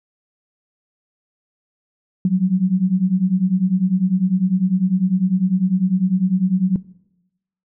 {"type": "beating tone pair", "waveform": "sine", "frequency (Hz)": [179.4, 189.4], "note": ["F3", "F#3"], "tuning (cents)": [47, 41], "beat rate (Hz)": 10, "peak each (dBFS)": -17, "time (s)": [2.25, 6.76], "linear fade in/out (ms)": 2, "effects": ["noise-tail reverb RT60 0.9 s tail -20 dB re dry"]}